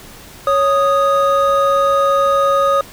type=tone pair together; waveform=triangle; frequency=554.4 / 1243.2 Hz; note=C#5 / D#6; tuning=0 / -2 cents; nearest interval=octave + major second; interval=1398 cents; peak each=-12 dBFS; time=0.47-2.81 s; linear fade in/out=2 ms; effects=pink hiss -38 dBFS RMS until 2.92 s